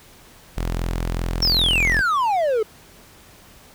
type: tone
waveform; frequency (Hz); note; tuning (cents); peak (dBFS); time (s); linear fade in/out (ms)
sawtooth; 42.56; F1; -44; -18; 0.57-2.01; 0
type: exponential sweep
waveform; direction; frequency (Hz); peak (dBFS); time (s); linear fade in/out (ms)
triangle; down; 5588 to 417; -15; 1.42-2.63; 5
effects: pink hiss -48 dBFS RMS until 3.74 s